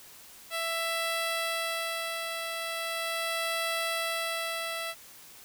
10% pulse tone with tremolo, 663 Hz, E5, 10 cents sharp, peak -20 dBFS, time 0.5-4.95 s, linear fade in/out 50 ms, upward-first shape sine, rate 0.39 Hz, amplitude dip 40%, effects white hiss -51 dBFS RMS until 5.44 s

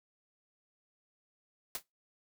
white noise with exponential decay, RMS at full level -33 dBFS, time 1.75-1.83 s, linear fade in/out 1 ms, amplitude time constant 17 ms, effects noise-tail reverb RT60 0.2 s tail -23 dB re dry

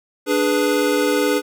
square chord, G# diminished, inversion second, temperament equal, 293.7 / 415.3 / 493.9 Hz, D4 / G#4 / B4, 0 / 0 / 0 cents, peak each -21 dBFS, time 0.26-1.42 s, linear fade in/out 50 ms, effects none

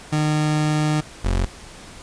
30% pulse tone pair in turn, 152.3 / 45.46 Hz, D#3 / F#1, -37 / -30 cents, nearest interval octave + major sixth, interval 2093 cents, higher first, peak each -15 dBFS, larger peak neither, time 0.12-1.01 / 1.24-1.46 s, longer first, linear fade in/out 10 ms, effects pink hiss -41 dBFS RMS until 2.02 s + resampled to 22050 Hz

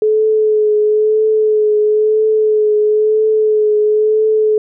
sine tone with vibrato, 428.7 Hz, A4, 45 cents flat, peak -9 dBFS, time 0.02-4.58 s, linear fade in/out 2 ms, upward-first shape triangle, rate 1 Hz, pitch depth 28 cents each way, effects none

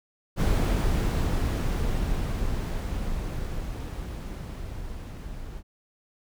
brown noise with level ramp, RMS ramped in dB -21 to -39 dBFS, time 0.36-5.63 s, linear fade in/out 50 ms, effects none

